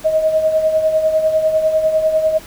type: tone with tremolo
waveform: sine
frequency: 630 Hz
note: D#5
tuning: 21 cents sharp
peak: -9 dBFS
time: 0.04-2.39 s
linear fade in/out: 20 ms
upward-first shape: triangle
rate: 10 Hz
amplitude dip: 65%
effects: pink hiss -38 dBFS RMS until 2.46 s